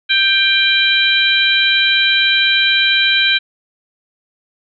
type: harmonic tone with a mistuned harmonic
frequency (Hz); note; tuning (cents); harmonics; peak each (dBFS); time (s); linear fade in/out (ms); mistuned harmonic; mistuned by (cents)
786; G5; +4; 2 / 3 / 4 / 5; -16 / -16 / -16 / -16; 0.09-3.39; 20; 3; +15
effects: none